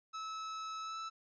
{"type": "tone with pitch glide", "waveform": "45% pulse", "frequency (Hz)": [1300, 1316.6], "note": ["E6", "E6"], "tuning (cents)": [-24, -3], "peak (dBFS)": -40, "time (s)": [0.13, 1.1], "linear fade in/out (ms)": 20, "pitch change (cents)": 21, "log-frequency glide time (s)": [0.81, 0.98], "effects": ["resampled to 16000 Hz"]}